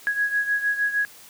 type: beating tone pair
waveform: sine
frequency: 1661.2 / 1667.7 Hz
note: G#6 / G#6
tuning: 0 / +7 cents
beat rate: 6.5 Hz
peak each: -22 / -27 dBFS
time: 0.07-1.05 s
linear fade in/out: 0 ms
effects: white hiss -47 dBFS RMS until 1.29 s + high-pass 60 Hz 12 dB/octave